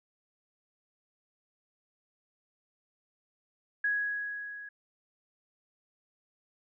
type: tone with level ramp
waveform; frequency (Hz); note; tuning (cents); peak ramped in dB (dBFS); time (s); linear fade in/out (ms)
sine; 1665; G#6; +4; -25 to -42; 3.84-4.69; 5
effects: none